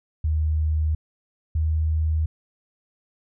sine tone pair in turn, 77.6 / 78.68 Hz, D#2 / D#2, -4 / +20 cents, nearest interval unison, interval 24 cents, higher second, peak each -19 dBFS, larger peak neither, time 0.24-0.95 / 1.55-2.26 s, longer neither, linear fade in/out 5 ms, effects none

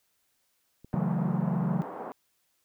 click, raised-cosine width 3 ms, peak -35 dBFS, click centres 0.846 s
white band-pass noise, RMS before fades -39 dBFS, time 0.93-2.12 s, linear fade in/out 0 ms, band 210 to 1000 Hz, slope 24 dB/octave
sine chord, F# minor seventh, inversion second, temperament equal with one note detuned, 138.59 / 162.92 / 185 / 220 Hz, C#3 / E3 / F#3 / A3, 0 / -20 / 0 / 0 cents, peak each -33 / -30 / -29 / -34 dBFS, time 0.94-1.82 s, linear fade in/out 0 ms
effects white hiss -73 dBFS RMS until 2.64 s

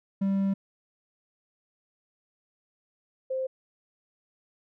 triangle / sine tone pair in turn, 195.5 / 523.3 Hz, G3 / C5, -4 / 0 cents, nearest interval octave + perfect fourth, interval 1704 cents, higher second, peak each -21 / -27 dBFS, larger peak first, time 0.21-0.54 / 3.3-3.47 s, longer first, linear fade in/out 10 ms, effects none

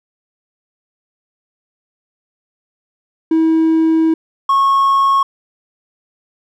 triangle tone pair in turn, 322.3 / 1095.4 Hz, E4 / C#6, -39 / -21 cents, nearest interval octave + major sixth, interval 2118 cents, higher second, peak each -7 dBFS, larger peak neither, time 3.31-4.14 / 4.49-5.23 s, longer first, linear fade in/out 5 ms, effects tanh soft clip ceiling -3 dBFS

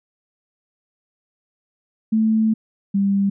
sine tone pair in turn, 220 / 198.16 Hz, A3 / G3, 0 / +19 cents, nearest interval major second, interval 181 cents, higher first, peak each -14 / -15 dBFS, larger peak first, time 2.12-2.54 / 2.94-3.3 s, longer first, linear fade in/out 10 ms, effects none

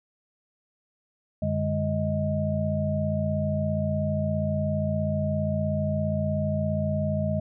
sine tone cluster, 92.8 / 148.1 / 205.1 / 626 Hz, F#2 / D3 / G#3 / D#5, +6 / +15 / -21 / +10 cents, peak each -29 dBFS, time 1.42-7.4 s, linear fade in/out 5 ms, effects none

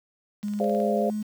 click train, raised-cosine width 0.2 ms, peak -30 dBFS, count 8, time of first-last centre 0.43-0.802 s, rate 18.8 Hz
sine tone with pitch glide, 207 to 212.5 Hz, G#3 to G#3, -5 to +40 cents, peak -26 dBFS, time 0.43-1.23 s, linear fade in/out 10 ms, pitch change +45 cents, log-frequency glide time 0.59-1.1 s
sine chord, D half-diminished seventh, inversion second, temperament equal with one note detuned, 415.3 / 523.3 / 587.3 / 687.3 Hz, Ab4 / C5 / D5 / F5, 0 / 0 / 0 / -28 cents, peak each -28 dBFS, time 0.6-1.1 s, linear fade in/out 2 ms
effects 8-bit

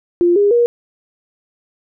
sine tone with pitch steps, 348.4 / 407.2 / 475.9 Hz, F4 / G#4 / A#4, -4 / -34 / +36 cents, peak -9 dBFS, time 0.21-0.66 s, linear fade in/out 0 ms, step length 150 ms, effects none

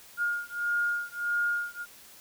sine beating tone pair, 1420 / 1421.6 Hz, F6 / F6, +28 / +30 cents, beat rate 1.6 Hz, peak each -30 dBFS, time 0.17-1.86 s, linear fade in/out 50 ms, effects white hiss -52 dBFS RMS until 2.2 s

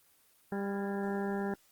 harmonic tone with a mistuned harmonic, 198.7 Hz, G3, 24 cents sharp, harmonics 1 / 2 / 3 / 4 / 5 / 7 / 8 / 9, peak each -34 / -36 / -45 / -41 / -48 / -48 / -47 / -51 dBFS, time 0.52-1.54 s, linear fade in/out 2 ms, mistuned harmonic 8, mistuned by +57 cents, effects white hiss -66 dBFS RMS until 1.71 s + Opus 24 kbps

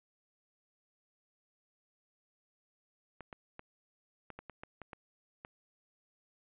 clicks, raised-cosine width 0.5 ms, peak -30 dBFS, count 10, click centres 3.207 / 3.328 / 3.594 / 4.303 / 4.39 / 4.497 / 4.635 / 4.817 / 4.932 / 5.449 s, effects resampled to 8000 Hz

